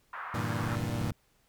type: band-pass noise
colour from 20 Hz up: pink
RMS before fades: -40 dBFS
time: 0.13-0.76 s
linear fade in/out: 5 ms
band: 980 to 1600 Hz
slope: 24 dB/octave
type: chord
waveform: 30% pulse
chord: E half-diminished seventh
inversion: first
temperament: equal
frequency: 98 / 116.54 / 146.83 / 164.81 Hz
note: G2 / Bb2 / D3 / E3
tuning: 0 / 0 / 0 / 0 cents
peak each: -34 / -31 / -37 / -36 dBFS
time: 0.34-1.11 s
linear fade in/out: 5 ms
type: clicks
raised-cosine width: 5 ms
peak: -29 dBFS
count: 12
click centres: 0.641 / 0.683 / 0.727 / 0.769 / 0.807 / 0.838 / 0.896 / 0.951 / 1.015 / 1.045 / 1.076 / 1.118 s
effects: pink hiss -69 dBFS RMS until 1.48 s